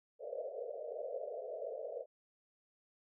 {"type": "band-pass noise", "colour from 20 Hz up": "white", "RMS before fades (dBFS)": -43, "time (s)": [0.19, 2.06], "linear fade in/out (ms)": 50, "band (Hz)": [440, 650], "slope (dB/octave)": 96, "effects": []}